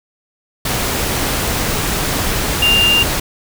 sine tone in noise, 2795 Hz, F7, 1 cent sharp, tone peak -10 dBFS, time 2.62-3.03 s, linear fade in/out 5 ms, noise pink, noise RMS -18 dBFS, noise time 0.65-3.2 s, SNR +5 dB, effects none

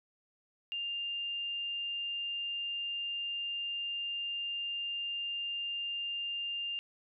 sine tone, 2800 Hz, F7, 4 cents sharp, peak -34 dBFS, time 0.72-6.79 s, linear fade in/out 0 ms, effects none

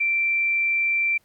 sine tone, 2349 Hz, D7, in tune, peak -19 dBFS, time 0-1.18 s, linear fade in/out 10 ms, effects pink hiss -64 dBFS RMS until 1.24 s

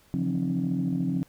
sine tone cluster, 139.2 / 163.5 / 177.2 / 266.1 / 307.8 Hz, C#3 / E3 / F3 / C4 / D#4, +8 / -14 / +25 / +29 / -19 cents, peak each -32 / -35 / -27 / -28 / -36 dBFS, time 0.14-1.23 s, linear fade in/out 0 ms, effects tanh soft clip ceiling -17 dBFS + pink hiss -60 dBFS RMS until 1.28 s

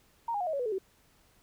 sine tone with pitch steps, 929 / 818.1 / 720.5 / 634.5 / 558.8 / 492.1 / 433.4 / 381.7 Hz, A#5 / G#5 / F#5 / D#5 / C#5 / B4 / A4 / G4, -6 / -26 / -46 / +34 / +14 / -6 / -26 / -46 cents, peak -29 dBFS, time 0.28-0.784 s, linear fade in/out 5 ms, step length 63 ms, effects pink hiss -65 dBFS RMS until 1.42 s

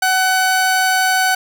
45% pulse tone pair together, 751 / 1502 Hz, F#5 / F#6, +26 / +26 cents, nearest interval octave, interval 1200 cents, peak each -16 dBFS, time 0.02-1.35 s, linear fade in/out 5 ms, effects none

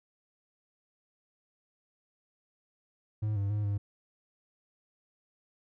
triangle tone with pitch steps, 106.9 / 99.7 / 104.8 / 101.4 Hz, A2 / G2 / G#2 / G#2, -49 / +30 / +16 / -41 cents, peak -26 dBFS, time 3.22-3.78 s, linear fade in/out 10 ms, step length 140 ms, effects none

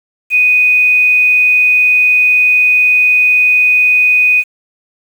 sine tone with quantisation, 2489 Hz, D#7, in tune, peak -6 dBFS, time 0.3-4.44 s, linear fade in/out 50 ms, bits 6, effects none

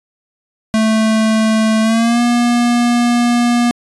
square tone with pitch glide, 219.7 to 239.6 Hz, A3 to A#3, -2 to +48 cents, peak -11 dBFS, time 0.74-3.71 s, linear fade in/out 0 ms, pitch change +150 cents, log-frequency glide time 1.82-2.21 s, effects resampled to 24000 Hz

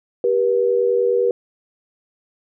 sine tone pair together, 392 / 481.9 Hz, G4 / B4, 0 / -43 cents, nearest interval major third, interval 357 cents, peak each -19 / -16 dBFS, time 0.24-1.31 s, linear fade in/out 2 ms, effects none

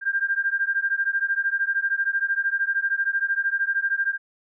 sine beating tone pair, 1589 / 1602 Hz, G6 / G6, +23 / +37 cents, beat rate 13 Hz, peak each -24 dBFS, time 0.01-4.18 s, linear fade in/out 50 ms, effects none

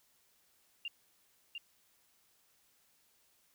sine tone with echo, 2794 Hz, F7, in tune, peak -37 dBFS, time 0.85-0.88 s, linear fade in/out 2 ms, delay 700 ms, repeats 1, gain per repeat -3 dB, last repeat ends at 1.58 s, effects white hiss -71 dBFS RMS until 3.54 s

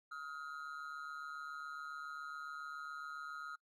triangle ring-modulated tone, 1342 Hz, E6, 31 cents sharp, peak -39 dBFS, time 0.11-3.56 s, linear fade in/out 10 ms, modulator 73.6 Hz, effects noise-tail reverb RT60 0.1 s tail -26 dB re dry

